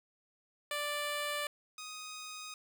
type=tone pair in turn; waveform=10% pulse; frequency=587.3 / 1249.8 Hz; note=D5 / D#6; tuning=0 / +7 cents; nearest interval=octave + minor second; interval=1307 cents; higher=second; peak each=-26 / -35 dBFS; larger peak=first; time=0.71-1.47 / 1.78-2.54 s; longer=neither; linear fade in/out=2 ms; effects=none